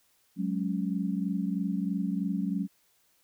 sine chord, F# suspended second, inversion none, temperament just, 185 / 208.1 / 277.5 Hz, F#3 / G#3 / C#4, 0 / +4 / +2 cents, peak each -30 / -32 / -34 dBFS, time 0.36-2.68 s, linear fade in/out 50 ms, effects white hiss -68 dBFS RMS until 3.23 s

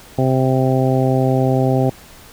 harmonic tone, 130.81 Hz, C3, in tune, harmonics 1 / 2 / 3 / 4 / 5 / 6, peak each -16 / -19 / -21 / -22 / -23 / -24 dBFS, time 0.18-1.9 s, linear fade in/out 5 ms, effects pink hiss -42 dBFS RMS until 2.32 s

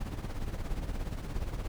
brown noise with tremolo, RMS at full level -32 dBFS, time 0-1.68 s, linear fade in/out 10 ms, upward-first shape triangle, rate 17 Hz, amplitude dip 70%, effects none

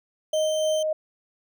25% pulse tone, 3105 Hz, G7, 17 cents flat, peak -28 dBFS, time 0.33-0.83 s, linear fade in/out 5 ms
sine tone with tremolo, 622.3 Hz, D#5, in tune, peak -20 dBFS, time 0.33-0.93 s, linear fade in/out 5 ms, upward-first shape sine, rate 3.4 Hz, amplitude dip 25%
effects none

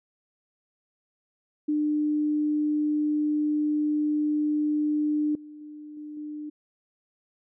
sine tone with level steps, 300 Hz, D4, 37 cents sharp, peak -22 / -41 / -39 / -36 / -33 dBFS, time 1.68-6.5 s, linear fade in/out 10 ms, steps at 5.35 / 5.61 / 5.97 / 6.17 s, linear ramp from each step 2 ms, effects none

